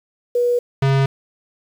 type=tone pair in turn; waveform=sine / square; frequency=485.1 / 136.13 Hz; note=B4 / C#3; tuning=-31 / -31 cents; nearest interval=octave + minor seventh; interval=2200 cents; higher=first; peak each=-14 dBFS; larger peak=neither; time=0.35-0.59 / 0.82-1.06 s; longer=neither; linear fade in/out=5 ms; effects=low-pass 4000 Hz 12 dB/octave + 7-bit